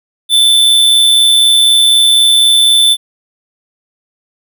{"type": "tone with amplitude modulation", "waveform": "square", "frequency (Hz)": 3520, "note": "A7", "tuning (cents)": 0, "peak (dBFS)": -4, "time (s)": [0.29, 2.97], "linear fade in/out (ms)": 50, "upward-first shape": "sine", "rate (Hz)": 124, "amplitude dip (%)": 40, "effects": []}